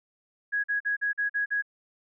sine tone bursts, 1661.2 Hz, G#6, in tune, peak -24 dBFS, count 7, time 0.52-1.624 s, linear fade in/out 20 ms, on 120 ms, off 44 ms, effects none

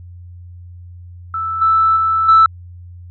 sine tone with level steps, 1318.5 Hz, E6, in tune, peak -18 / -9 / -12 / -4 dBFS, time 1.34-2.46 s, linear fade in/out 2 ms, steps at 1.61 / 1.96 / 2.28 s, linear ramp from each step 10 ms, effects tanh soft clip ceiling -2 dBFS + added 88 Hz sine -33 dBFS peak until 3.1 s

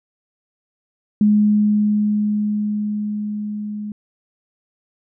sine tone with level ramp, 209.5 Hz, G#3, 15 cents sharp, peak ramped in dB -10 to -25 dBFS, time 1.21-3.92 s, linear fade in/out 2 ms, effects none

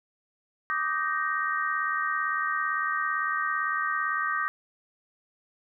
sine chord, Eb major seventh, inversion third, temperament just, 1166.7 / 1244.5 / 1555.6 / 1866.8 Hz, D6 / Eb6 / G6 / Bb6, -12 / 0 / -14 / +2 cents, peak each -31 dBFS, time 0.7-4.48 s, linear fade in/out 0 ms, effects none

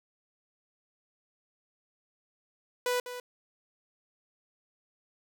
sawtooth tone with echo, 493.9 Hz, B4, in tune, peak -23 dBFS, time 2.86-3 s, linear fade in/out 2 ms, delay 200 ms, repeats 1, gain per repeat -11 dB, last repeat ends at 3.2 s, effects 10-bit

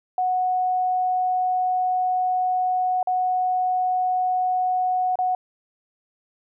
sine tone with dropouts, 736 Hz, F#5, 9 cents flat, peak -19 dBFS, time 0.18-5.35 s, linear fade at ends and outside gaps 2 ms, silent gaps 3.029-3.072 / 5.156-5.188 s, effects none

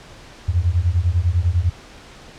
sine beating tone pair, 82.41 / 92.41 Hz, E2 / F#2, 0 / -2 cents, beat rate 10 Hz, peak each -18 dBFS, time 0.48-1.7 s, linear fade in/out 10 ms, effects pink hiss -42 dBFS RMS until 2.38 s + low-pass 6000 Hz 12 dB/octave

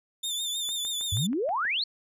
sawtooth tone with vibrato, 3572 Hz, A7, 25 cents sharp, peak -26 dBFS, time 0.23-1.27 s, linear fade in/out 10 ms, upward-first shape triangle, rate 6.4 Hz, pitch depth 69 cents each way
click train, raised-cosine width 0.5 ms, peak -31 dBFS, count 7, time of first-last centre 0.69-1.652 s, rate 6.24 Hz
sine exponential sweep, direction up, 87.31 to 4537 Hz, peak -25 dBFS, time 1.12-1.84 s, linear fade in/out 5 ms
effects resampled to 32000 Hz

